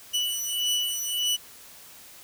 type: beating tone pair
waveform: sawtooth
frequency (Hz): 2959 / 2960.7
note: F#7 / F#7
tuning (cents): -1 / 0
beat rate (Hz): 1.7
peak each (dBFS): -25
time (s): 0.13-1.37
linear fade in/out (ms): 20
effects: white hiss -48 dBFS RMS until 2.23 s